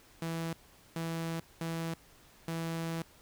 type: tone bursts at uneven times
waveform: sawtooth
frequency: 164.81 Hz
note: E3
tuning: in tune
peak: -30 dBFS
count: 4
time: 0.22-0.53 / 0.96-1.4 / 1.61-1.94 / 2.48-3.02 s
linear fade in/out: 2 ms
effects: pink hiss -60 dBFS RMS until 3.21 s